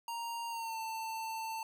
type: tone with pitch glide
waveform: square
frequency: 932.3 to 892.8 Hz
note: A#5 to A5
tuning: 0 to +25 cents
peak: -38 dBFS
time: 0.08-1.63 s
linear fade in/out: 2 ms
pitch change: -75 cents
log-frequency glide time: 0.48-0.79 s
effects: none